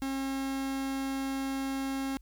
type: tone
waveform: 45% pulse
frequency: 270 Hz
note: C#4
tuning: 45 cents flat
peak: -31 dBFS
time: 0.02-2.17 s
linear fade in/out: 0 ms
effects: added 50 Hz sine -51 dBFS peak until 2.21 s + white hiss -75 dBFS RMS until 2.21 s